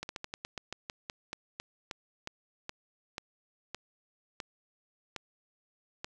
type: slowing click train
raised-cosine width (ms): 0.2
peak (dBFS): -20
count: 20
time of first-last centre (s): 0.03-6.045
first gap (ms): 61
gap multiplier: 1.16
effects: none